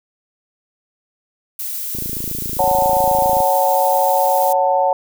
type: noise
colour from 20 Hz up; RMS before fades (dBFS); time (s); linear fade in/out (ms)
violet; -25; 1.59-4.53; 5
type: click train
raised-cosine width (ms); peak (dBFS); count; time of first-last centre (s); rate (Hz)
3; -16; 41; 1.95-3.405; 27.5
type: chord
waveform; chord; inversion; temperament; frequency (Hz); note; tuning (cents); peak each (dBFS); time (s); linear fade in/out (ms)
sine; F# minor; second; just; 555 / 740 / 888; C#5 / F#5 / A5; +2 / 0 / +16; -17; 2.59-4.93; 2
effects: none